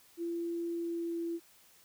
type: tone with pitch glide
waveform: sine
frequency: 339.5 to 336.8 Hz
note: F4 to E4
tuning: -49 to +37 cents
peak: -33 dBFS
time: 0.17-1.4 s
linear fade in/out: 50 ms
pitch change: -14 cents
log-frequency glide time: 0.68-1.18 s
effects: white hiss -62 dBFS RMS until 1.84 s